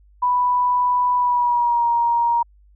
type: tone with pitch glide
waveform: sine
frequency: 987.8 to 941 Hz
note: B5 to A#5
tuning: 0 to +16 cents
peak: -15 dBFS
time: 0.22-2.43 s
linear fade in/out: 10 ms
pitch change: -84 cents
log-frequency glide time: 1.16-1.86 s
effects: added 50 Hz sine -49 dBFS peak until 2.75 s